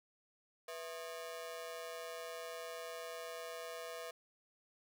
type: ring-modulated tone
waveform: sawtooth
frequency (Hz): 576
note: D5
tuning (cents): -34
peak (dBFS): -37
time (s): 0.68-4.11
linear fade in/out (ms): 5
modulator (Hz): 84.1
effects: none